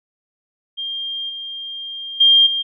sine tone with level steps, 3202 Hz, G7, 36 cents sharp, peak -23 / -27 / -8 / -18 dBFS, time 0.77-2.63 s, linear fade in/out 20 ms, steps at 1.29 / 2.2 / 2.46 s, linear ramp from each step 10 ms, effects none

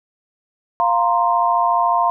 sine chord, F suspended fourth, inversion none, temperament equal, 698.5 / 932.3 / 1046.5 Hz, F5 / Bb5 / C6, 0 / 0 / 0 cents, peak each -18 dBFS, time 0.8-2.1 s, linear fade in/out 0 ms, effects none

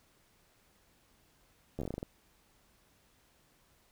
slowing click train, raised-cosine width 2 ms, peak -24 dBFS, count 10, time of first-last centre 1.79-2.029 s, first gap 12 ms, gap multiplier 1.19, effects pink hiss -68 dBFS RMS until 3.91 s

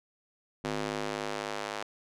square tone with high-pass filter sweep, 51.91 Hz, G#1, in tune, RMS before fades -35 dBFS, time 0.64-1.83 s, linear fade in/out 5 ms, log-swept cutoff 250 to 640 Hz, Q 0.85, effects low-pass 7000 Hz 12 dB/octave

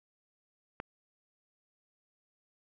click, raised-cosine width 0.5 ms, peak -22 dBFS, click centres 0.801 s, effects none

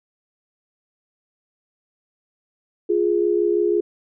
sine tone pair together, 349.2 / 415.3 Hz, F4 / G#4, 0 / 0 cents, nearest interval minor third, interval 300 cents, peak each -19 / -19 dBFS, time 2.89-3.81 s, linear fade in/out 10 ms, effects none

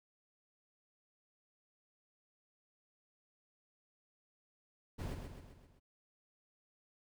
brown noise with echo, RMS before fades -41 dBFS, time 4.98-5.15 s, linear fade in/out 20 ms, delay 130 ms, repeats 5, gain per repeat -5 dB, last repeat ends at 5.8 s, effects none

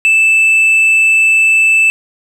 sine tone with tanh clipping, 2637 Hz, E7, in tune, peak -7 dBFS, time 0.05-1.9 s, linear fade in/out 0 ms, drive 3 dB, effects none

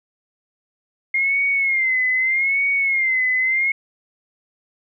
sine tone with vibrato, 2124 Hz, C7, 25 cents sharp, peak -16 dBFS, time 1.14-3.72 s, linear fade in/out 5 ms, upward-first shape sine, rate 0.81 Hz, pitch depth 89 cents each way, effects none

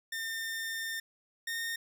sawtooth tone pair in turn, 1809 / 1835.3 Hz, A6 / A#6, +48 / -27 cents, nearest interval unison, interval 25 cents, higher second, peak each -31 / -30 dBFS, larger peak second, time 0.12-1 / 1.47-1.76 s, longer first, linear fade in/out 5 ms, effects none

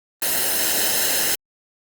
white noise with comb filter, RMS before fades -20 dBFS, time 0.22-1.35 s, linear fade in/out 2 ms, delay 0.86 ms, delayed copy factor -0.65, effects Opus 32 kbps

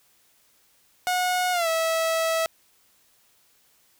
sawtooth tone with pitch glide, 727 to 651.4 Hz, F#5 to E5, -31 to -21 cents, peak -18 dBFS, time 1.07-2.46 s, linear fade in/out 0 ms, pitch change -190 cents, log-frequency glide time 1.52-1.68 s, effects white hiss -62 dBFS RMS until 3.99 s

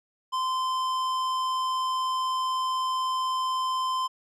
triangle tone with tanh clipping, 1034 Hz, C6, 21 cents flat, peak -27 dBFS, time 0.32-4.08 s, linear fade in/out 20 ms, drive 18 dB, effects none

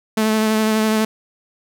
sawtooth tone with vibrato, 217.7 Hz, A3, 18 cents flat, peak -11 dBFS, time 0.17-1.05 s, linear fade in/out 5 ms, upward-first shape sine, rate 12 Hz, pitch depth 17 cents each way, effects none

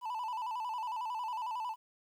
triangle tone with vibrato, 932.3 Hz, A#5, in tune, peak -33 dBFS, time 0.01-1.76 s, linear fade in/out 50 ms, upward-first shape square, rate 11 Hz, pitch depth 98 cents each way, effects 11-bit

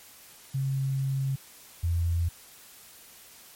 sine tone pair in turn, 135.1 / 84.86 Hz, C#3 / F2, -44 / -49 cents, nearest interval minor sixth, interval 805 cents, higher first, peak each -25 / -23 dBFS, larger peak second, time 0.54-1.36 / 1.83-2.29 s, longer first, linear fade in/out 10 ms, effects white hiss -51 dBFS RMS until 3.55 s + MP3 64 kbps

